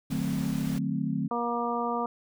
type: chord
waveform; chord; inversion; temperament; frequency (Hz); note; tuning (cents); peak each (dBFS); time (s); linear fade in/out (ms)
sine; D# diminished seventh; none; equal with one note detuned; 152.1 / 185 / 220 / 261.6; D#3 / F#3 / A3 / C4; -39 / 0 / 0 / 0; -32; 0.1-1.28; 10
type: noise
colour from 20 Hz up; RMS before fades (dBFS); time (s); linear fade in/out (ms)
pink; -42; 0.1-0.79; 10
type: harmonic tone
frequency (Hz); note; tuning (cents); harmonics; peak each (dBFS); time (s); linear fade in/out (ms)
237.5; A#3; +33; 1 / 2 / 3 / 4 / 5; -33 / -33 / -33 / -33 / -33; 1.31-2.06; 2
effects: none